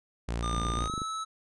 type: tone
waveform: sawtooth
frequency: 58 Hz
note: A#1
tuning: 8 cents flat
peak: -26 dBFS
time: 0.28-0.88 s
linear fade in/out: 10 ms
type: tone with pitch glide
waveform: square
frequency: 1208 to 1302.2 Hz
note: D6 to E6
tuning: +48 to -22 cents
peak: -33 dBFS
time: 0.42-1.25 s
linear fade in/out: 20 ms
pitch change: +130 cents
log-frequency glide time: 0.76-0.95 s
type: click train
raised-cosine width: 3 ms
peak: -24 dBFS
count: 13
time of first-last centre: 0.54-1.018 s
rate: 25.1 Hz
effects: resampled to 22050 Hz